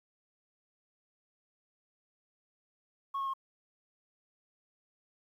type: tone with pitch steps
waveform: sine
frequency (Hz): 1100 / 1087.4 / 1074.9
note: C#6 / C#6 / C6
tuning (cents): -14 / -34 / +46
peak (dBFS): -30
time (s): 3.14-3.338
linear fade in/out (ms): 10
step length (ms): 66
effects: tanh soft clip ceiling -30 dBFS + 11-bit